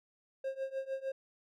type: tone with tremolo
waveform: triangle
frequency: 535 Hz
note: C5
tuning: 38 cents sharp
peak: -30 dBFS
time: 0.44-1.12 s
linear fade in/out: 5 ms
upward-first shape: triangle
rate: 6.6 Hz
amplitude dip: 95%
effects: none